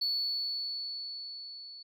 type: tone with level ramp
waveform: sine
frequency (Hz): 4435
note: C#8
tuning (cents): 0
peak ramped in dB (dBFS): -26 to -45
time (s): 0.01-1.83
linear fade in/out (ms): 10
effects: tanh soft clip ceiling -25 dBFS